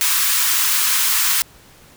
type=high-pass noise; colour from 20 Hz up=white; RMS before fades=-17 dBFS; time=0.01-1.42 s; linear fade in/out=0 ms; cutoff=960 Hz; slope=48 dB/octave; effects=pink hiss -47 dBFS RMS until 1.96 s